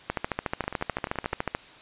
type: two click trains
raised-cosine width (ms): 0.5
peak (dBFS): -19 / -11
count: 9 / 21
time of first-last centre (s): 0.64-1.33 / 0.1-1.549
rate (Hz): 11.6 / 13.8
effects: white hiss -49 dBFS RMS until 1.81 s + resampled to 8000 Hz